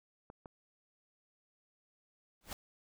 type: clicks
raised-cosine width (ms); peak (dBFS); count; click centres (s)
1; -35 / -34; 2; 0.301 / 0.458
type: noise with exponential growth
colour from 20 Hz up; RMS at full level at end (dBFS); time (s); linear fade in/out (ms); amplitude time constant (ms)
pink; -38; 2.41-2.53; 1; 25
effects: none